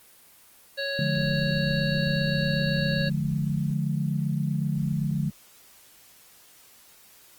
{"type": "harmonic tone", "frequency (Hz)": 554.4, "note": "C#5", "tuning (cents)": 0, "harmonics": [1, 3, 5, 7, 8], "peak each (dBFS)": [-31, -31, -39, -36, -35], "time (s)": [0.77, 3.1], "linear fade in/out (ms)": 20}
{"type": "chord", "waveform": "sine", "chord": "D diminished", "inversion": "none", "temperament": "equal with one note detuned", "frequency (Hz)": [146.83, 174.61, 212.1], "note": ["D3", "F3", "Ab3"], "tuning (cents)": [0, 0, 37], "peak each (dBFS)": [-26, -29, -31], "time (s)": [0.99, 5.3], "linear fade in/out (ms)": 2}
{"effects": ["white hiss -54 dBFS RMS until 7.38 s", "Opus 24 kbps"]}